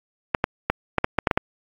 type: clicks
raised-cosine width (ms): 0.5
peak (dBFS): -3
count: 9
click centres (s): 0.348 / 0.441 / 0.7 / 0.983 / 1.044 / 1.187 / 1.272 / 1.312 / 1.375
effects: AAC 48 kbps